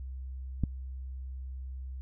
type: click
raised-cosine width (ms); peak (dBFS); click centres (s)
5; -15; 0.637
effects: added 65 Hz sine -37 dBFS peak until 2.01 s